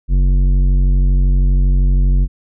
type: tone with tanh clipping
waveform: triangle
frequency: 46.34 Hz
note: F#1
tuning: 3 cents sharp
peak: -11 dBFS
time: 0.08-2.28 s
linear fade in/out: 50 ms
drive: 15 dB
effects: none